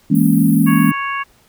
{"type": "chord", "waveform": "sine", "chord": "A# half-diminished seventh", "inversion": "second", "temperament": "equal", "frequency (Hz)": [164.81, 207.7, 233.1, 277.2], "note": ["E3", "G#3", "A#3", "C#4"], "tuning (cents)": [0, 0, 0, 0], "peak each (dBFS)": -15, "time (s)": [0.1, 0.92], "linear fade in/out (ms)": 10}
{"type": "high-pass noise", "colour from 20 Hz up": "pink", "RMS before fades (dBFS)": -30, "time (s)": [0.15, 0.91], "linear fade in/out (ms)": 2, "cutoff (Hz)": 9300, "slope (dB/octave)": 96}
{"type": "harmonic tone", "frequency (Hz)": 554.4, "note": "C#5", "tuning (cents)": 0, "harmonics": [2, 3, 4, 5], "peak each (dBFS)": [-21, -25, -27, -29], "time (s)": [0.66, 1.24], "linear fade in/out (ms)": 20}
{"effects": ["pink hiss -53 dBFS RMS until 1.48 s"]}